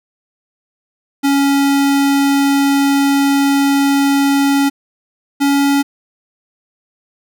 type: tone pair in turn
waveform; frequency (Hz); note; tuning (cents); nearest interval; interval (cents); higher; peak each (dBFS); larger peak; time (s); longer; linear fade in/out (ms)
square; 278.9 / 280.5; C#4 / C#4; +11 / +21; unison; 10; second; -11; neither; 1.23-4.7 / 5.4-5.83; first; 20
effects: none